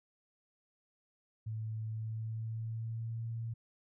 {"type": "tone with pitch glide", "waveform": "sine", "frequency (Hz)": [110, 114.54], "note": ["A2", "A#2"], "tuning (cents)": [0, -30], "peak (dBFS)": -36, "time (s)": [1.46, 3.54], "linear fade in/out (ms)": 10, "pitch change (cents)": 70, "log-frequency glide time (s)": [1.88, 3.26], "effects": []}